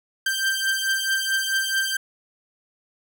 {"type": "beating tone pair", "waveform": "sawtooth", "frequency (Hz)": [1568, 1572.6], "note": ["G6", "G6"], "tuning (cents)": [0, 5], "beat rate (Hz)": 4.6, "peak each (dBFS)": [-20, -22], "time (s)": [0.26, 1.97], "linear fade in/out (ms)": 5, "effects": []}